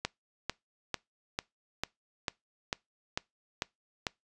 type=click train; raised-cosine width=0.2 ms; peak=-13 dBFS; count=10; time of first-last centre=0.05-4.068 s; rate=2.24 Hz; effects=noise-tail reverb RT60 0.2 s tail -24 dB re dry + resampled to 22050 Hz